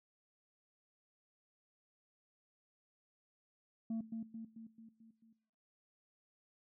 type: tone with echo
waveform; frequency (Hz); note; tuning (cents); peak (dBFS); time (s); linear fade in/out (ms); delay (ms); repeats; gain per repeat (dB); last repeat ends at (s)
sine; 225.3; A3; +41; -33; 3.9-4.01; 5; 220; 6; -5; 5.33
effects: noise-tail reverb RT60 0.9 s tail -20 dB re dry + tanh soft clip ceiling -35 dBFS